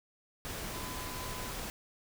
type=tone in noise; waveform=sine; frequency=1008 Hz; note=B5; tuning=35 cents sharp; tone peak=-46 dBFS; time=0.74-1.51 s; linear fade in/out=0 ms; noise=pink; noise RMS=-40 dBFS; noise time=0.45-1.7 s; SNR=-9 dB; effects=none